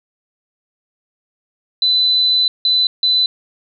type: tone bursts at uneven times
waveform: sine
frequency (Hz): 4007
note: B7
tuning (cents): +24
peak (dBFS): -11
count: 3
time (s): 1.82-2.48 / 2.65-2.87 / 3.03-3.26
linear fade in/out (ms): 2
effects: none